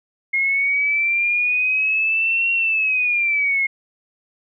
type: linear two-way sweep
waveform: sine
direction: up then down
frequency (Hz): 2146 to 2745 to 2146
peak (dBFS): -16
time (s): 0.33-3.67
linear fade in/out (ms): 10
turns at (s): 2.52
effects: none